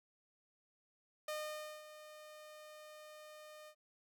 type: tone with ADSR envelope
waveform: sawtooth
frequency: 610 Hz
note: D#5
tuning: 34 cents flat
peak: -35 dBFS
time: 1.28-3.75 s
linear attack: 4 ms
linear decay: 540 ms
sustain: -14 dB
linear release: 71 ms
effects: none